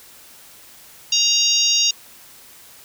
harmonic tone with a mistuned harmonic, 935 Hz, A#5, 5 cents sharp, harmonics 3 / 4 / 5 / 6 / 7, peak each -21 / -21 / -21 / -21 / -21 dBFS, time 1.12-1.91 s, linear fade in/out 5 ms, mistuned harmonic 5, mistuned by +26 cents, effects white hiss -45 dBFS RMS until 2.84 s

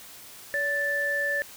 sine tone pair together, 569.3 / 1760 Hz, C#5 / A6, +46 / 0 cents, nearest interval octave + minor sixth, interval 1954 cents, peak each -31 / -25 dBFS, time 0.54-1.42 s, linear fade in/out 0 ms, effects white hiss -46 dBFS RMS until 1.56 s

